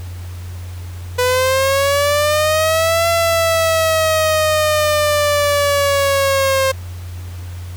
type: linear two-way sweep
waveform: sawtooth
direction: up then down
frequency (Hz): 493.9 to 675 to 530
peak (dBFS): -9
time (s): 1.18-6.72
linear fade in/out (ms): 10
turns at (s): 3.08
effects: added 89 Hz sine -26 dBFS peak until 7.76 s + pink hiss -41 dBFS RMS until 7.76 s